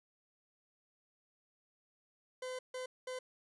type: tone bursts at uneven times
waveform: 40% pulse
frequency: 510 Hz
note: C5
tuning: 44 cents flat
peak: -39 dBFS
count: 3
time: 2.42-2.59 / 2.74-2.86 / 3.07-3.19 s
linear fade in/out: 5 ms
effects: resampled to 24000 Hz